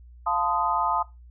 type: chord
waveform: sine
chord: F dominant seventh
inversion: none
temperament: equal with one note detuned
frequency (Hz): 698.5 / 880 / 1026.7 / 1244.5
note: F5 / A5 / C6 / Eb6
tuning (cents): 0 / 0 / -33 / 0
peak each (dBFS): -30 / -26 / -28 / -27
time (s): 0.26-1.03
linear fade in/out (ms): 10
effects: noise-tail reverb RT60 0.2 s tail -17 dB re dry + added 60 Hz sine -45 dBFS peak until 1.3 s